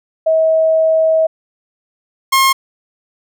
sine / sawtooth tone pair in turn, 641 / 1071.5 Hz, E5 / C6, -49 / +41 cents, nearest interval major sixth, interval 890 cents, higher second, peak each -9 / -5 dBFS, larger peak second, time 0.26-1.27 / 2.32-2.53 s, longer first, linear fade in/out 10 ms, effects none

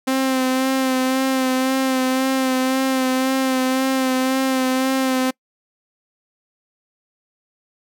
sawtooth tone with vibrato, 261.6 Hz, C4, in tune, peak -13 dBFS, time 0.07-5.31 s, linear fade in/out 10 ms, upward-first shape sine, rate 1.9 Hz, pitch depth 25 cents each way, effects noise-tail reverb RT60 0.1 s tail -25 dB re dry

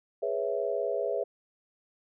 sine chord, C# minor seventh, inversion second, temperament equal, 415.3 / 493.9 / 554.4 / 659.3 Hz, G#4 / B4 / C#5 / E5, 0 / 0 / 0 / 0 cents, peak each -33 dBFS, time 0.22-1.24 s, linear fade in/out 10 ms, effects none

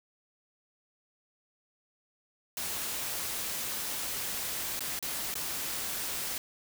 white noise with dropouts, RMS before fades -35 dBFS, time 2.57-6.38 s, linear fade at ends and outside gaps 1 ms, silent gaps 4.793-4.806 / 4.991-5.026 / 5.341-5.354 s, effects none

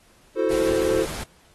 triangle chord, F# half-diminished seventh, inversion third, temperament equal, 329.6 / 370 / 440 / 523.3 Hz, E4 / F#4 / A4 / C5, 0 / 0 / 0 / 0 cents, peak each -24 / -24 / -22 / -22 dBFS, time 0.35-1.07 s, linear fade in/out 50 ms
pink noise, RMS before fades -33 dBFS, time 0.5-1.24 s, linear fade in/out 10 ms
effects pink hiss -57 dBFS RMS until 1.54 s + AAC 32 kbps

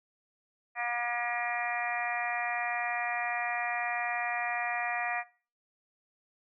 harmonic tone, 239.2 Hz, A#3, 45 cents sharp, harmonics 3 / 4 / 5 / 6 / 7 / 8 / 9 / 10, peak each -35 / -42 / -40 / -45 / -42 / -35 / -46 / -38 dBFS, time 0.75-5.24 s, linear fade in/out 50 ms, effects noise-tail reverb RT60 0.4 s tail -21 dB re dry

